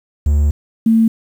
triangle / sine tone pair in turn, 73.42 / 225.2 Hz, D2 / A3, 0 / +40 cents, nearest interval octave + perfect fifth, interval 1940 cents, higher second, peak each -8 dBFS, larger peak neither, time 0.26-0.51 / 0.86-1.08 s, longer first, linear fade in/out 5 ms, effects 7-bit

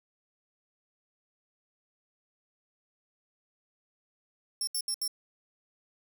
20% pulse tone bursts, 5400 Hz, E8, 41 cents sharp, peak -24 dBFS, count 4, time 4.61-5.078 s, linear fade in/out 2 ms, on 63 ms, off 72 ms, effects none

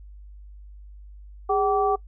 sine tone cluster, 410 / 765 / 1158 Hz, G#4 / G5 / D6, -22 / -42 / -25 cents, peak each -23 / -22 / -26 dBFS, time 1.49-1.96 s, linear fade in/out 10 ms, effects noise-tail reverb RT60 0.1 s tail -23 dB re dry + added 50 Hz sine -41 dBFS peak until 2.07 s

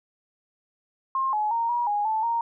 sine tone with pitch steps, 1064 / 848 / 926 / 958 / 826 / 876 / 930 Hz, C6 / G#5 / A#5 / A#5 / G#5 / A5 / A#5, +29 / +36 / -12 / +47 / -10 / -8 / -4 cents, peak -22 dBFS, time 1.15-2.41 s, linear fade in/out 2 ms, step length 180 ms, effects none

